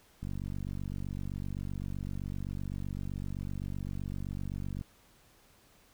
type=click train; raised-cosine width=5 ms; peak=-26 dBFS; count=220; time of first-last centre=0.23-4.812 s; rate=47.8 Hz; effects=pink hiss -63 dBFS RMS until 5.93 s